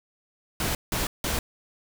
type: noise bursts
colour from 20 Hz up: pink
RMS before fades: -27 dBFS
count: 3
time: 0.6-1.39 s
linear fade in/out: 2 ms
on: 150 ms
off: 170 ms
effects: none